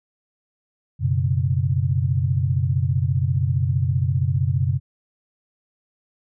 sine chord, F# suspended fourth, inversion none, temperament equal, 92.5 / 123.47 / 138.59 Hz, F#2 / B2 / C#3, 0 / 0 / 0 cents, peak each -22 dBFS, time 0.99-4.8 s, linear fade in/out 50 ms, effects none

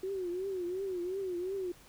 sine tone with vibrato, 370 Hz, F#4, in tune, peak -33 dBFS, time 0.03-1.72 s, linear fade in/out 5 ms, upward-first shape triangle, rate 2.8 Hz, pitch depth 130 cents each way, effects pink hiss -58 dBFS RMS until 1.88 s

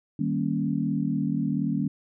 sine chord, Eb dominant seventh, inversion none, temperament equal, 155.56 / 196 / 233.1 / 277.2 Hz, Eb3 / G3 / Bb3 / Db4, 0 / 0 / 0 / 0 cents, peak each -29 dBFS, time 0.19-1.88 s, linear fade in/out 5 ms, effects none

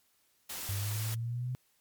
white noise, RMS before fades -40 dBFS, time 0.49-1.15 s, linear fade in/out 10 ms
sine linear sweep, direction up, 97.4 to 127.6 Hz, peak -32 dBFS, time 0.69-1.55 s, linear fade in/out 0 ms
effects white hiss -71 dBFS RMS until 1.8 s + MP3 96 kbps

